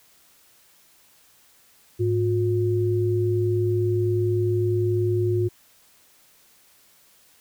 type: tone pair together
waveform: sine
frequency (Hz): 106.3 / 357.5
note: G#2 / F4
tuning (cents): +41 / +41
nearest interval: octave + major sixth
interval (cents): 2100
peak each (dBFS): -22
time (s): 1.99-5.49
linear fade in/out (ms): 20
effects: white hiss -57 dBFS RMS until 7.4 s